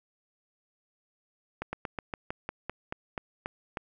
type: slowing click train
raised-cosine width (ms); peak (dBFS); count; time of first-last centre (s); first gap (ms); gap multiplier
0.5; -18; 12; 1.62-3.772; 110; 1.11
effects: none